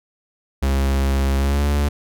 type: tone with pitch glide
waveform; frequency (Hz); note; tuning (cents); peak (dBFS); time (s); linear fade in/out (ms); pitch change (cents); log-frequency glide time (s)
45% pulse; 68 to 71.92; C#2 to D2; -33 to -36; -16; 0.62-1.89; 10; +97; 1.37-1.64
effects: none